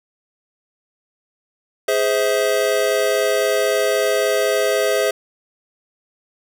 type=chord; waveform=square; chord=Ab augmented; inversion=none; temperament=just; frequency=415.3 / 519.1 / 648.9 Hz; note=Ab4 / C5 / E5; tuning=0 / -14 / -27 cents; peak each=-21 dBFS; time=1.88-5.11 s; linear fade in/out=5 ms; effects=none